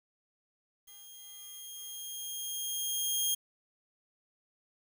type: tone with level ramp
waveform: 10% pulse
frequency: 3236 Hz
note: G#7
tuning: 46 cents flat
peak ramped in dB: -43 to -19 dBFS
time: 0.87-3.35 s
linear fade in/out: 10 ms
effects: 10-bit